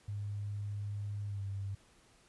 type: tone with pitch glide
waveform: sine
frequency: 102.4 to 98.63 Hz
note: G#2 to G2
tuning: -24 to +11 cents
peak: -36 dBFS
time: 0.08-1.75 s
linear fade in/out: 5 ms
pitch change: -65 cents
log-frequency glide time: 1.26-1.43 s
effects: pink hiss -65 dBFS RMS until 2.28 s + resampled to 24000 Hz